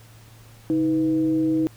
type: tone with frequency modulation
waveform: sine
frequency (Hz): 317.4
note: D#4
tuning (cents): +35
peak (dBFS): -18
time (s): 0.7-1.67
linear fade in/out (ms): 0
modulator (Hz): 180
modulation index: 0.4
effects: added 112 Hz sine -47 dBFS peak until 1.76 s + pink hiss -52 dBFS RMS until 1.76 s